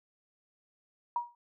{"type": "tone with exponential decay", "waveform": "sine", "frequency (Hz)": 955, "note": "A#5", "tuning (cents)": 42, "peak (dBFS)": -25, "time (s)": [1.16, 1.35], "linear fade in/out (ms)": 2, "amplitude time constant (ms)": 40, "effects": []}